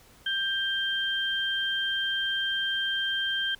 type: tone pair together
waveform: sine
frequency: 1580 / 3160 Hz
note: G6 / G7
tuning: +13 / +13 cents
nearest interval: octave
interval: 1200 cents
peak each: -29 / -28 dBFS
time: 0.26-3.55 s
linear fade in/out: 5 ms
effects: pink hiss -56 dBFS RMS until 3.59 s